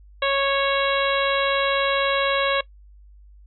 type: harmonic tone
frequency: 552 Hz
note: C#5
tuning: 7 cents flat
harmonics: 1 / 2 / 3 / 4 / 5 / 6 / 7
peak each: -22 / -25 / -27 / -28 / -29 / -30 / -30 dBFS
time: 0.22-2.61 s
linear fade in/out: 5 ms
effects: noise-tail reverb RT60 0.1 s tail -20 dB re dry + added 50 Hz sine -45 dBFS peak until 3.46 s